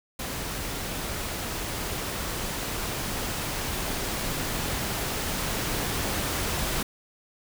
pink noise with level ramp, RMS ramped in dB -33 to -28 dBFS, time 0.19-6.83 s, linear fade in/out 5 ms, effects none

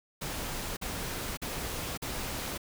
pink noise bursts, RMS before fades -36 dBFS, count 4, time 0.21-2.579 s, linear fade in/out 10 ms, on 560 ms, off 43 ms, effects none

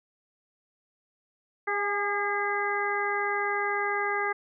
harmonic tone with a mistuned harmonic, 406 Hz, G#4, 39 cents flat, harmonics 1 / 2 / 3 / 4 / 5, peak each -32 / -32 / -32 / -32 / -32 dBFS, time 1.67-4.33 s, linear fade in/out 10 ms, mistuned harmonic 2, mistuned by +26 cents, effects none

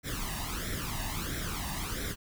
pink noise with flanger, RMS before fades -35 dBFS, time 0.03-2.16 s, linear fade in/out 50 ms, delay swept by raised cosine 0.53 to 1.09 ms, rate 1.5 Hz, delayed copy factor +0.75, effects none

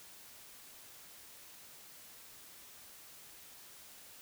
silence, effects white hiss -55 dBFS RMS until 4.21 s

